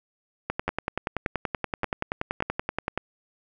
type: two click trains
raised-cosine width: 0.5 ms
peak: -11 / -11 dBFS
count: 27 / 4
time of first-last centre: 0.5-2.976 / 0.68-2.424 s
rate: 10.5 / 1.72 Hz
effects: none